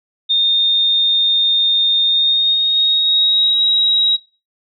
sine tone with pitch glide, 3653 to 3830 Hz, A#7 to A#7, -36 to +46 cents, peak -11 dBFS, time 0.29-4.17 s, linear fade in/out 20 ms, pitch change +82 cents, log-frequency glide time 2.03-3.62 s, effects noise-tail reverb RT60 0.3 s tail -19 dB re dry

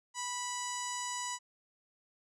sawtooth tone with low-pass filter, 984 Hz, B5, 7 cents flat, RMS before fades -38 dBFS, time 0.14-1.39 s, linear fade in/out 50 ms, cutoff 7400 Hz, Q 6.7, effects none

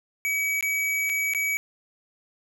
square tone with dropouts, 2275 Hz, C#7, 44 cents sharp, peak -24 dBFS, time 0.25-1.57 s, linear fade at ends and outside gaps 0 ms, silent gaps 0.609-0.626 / 1.094-1.098 / 1.336-1.348 s, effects none

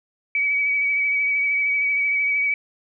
sine tone with vibrato, 2275 Hz, C#7, 44 cents sharp, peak -18 dBFS, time 0.35-2.54 s, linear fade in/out 2 ms, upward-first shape triangle, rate 13 Hz, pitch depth 29 cents each way, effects none

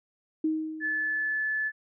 sine tone with exponential decay, 314.2 Hz, D#4, 17 cents sharp, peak -22 dBFS, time 0.44-1.41 s, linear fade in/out 5 ms, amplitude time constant 210 ms
sine tone, 1733 Hz, A6, 27 cents flat, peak -26 dBFS, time 0.8-1.72 s, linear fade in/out 50 ms
effects none

